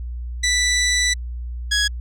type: tone pair in turn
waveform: 15% pulse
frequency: 1975.5 / 1666.7 Hz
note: B6 / G#6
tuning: 0 / +6 cents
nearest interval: minor third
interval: 294 cents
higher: first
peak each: -10 dBFS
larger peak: neither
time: 0.43-1.14 / 1.71-1.88 s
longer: first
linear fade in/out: 10 ms
effects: added 60 Hz sine -26 dBFS peak until 2 s + low-pass 9000 Hz 12 dB/octave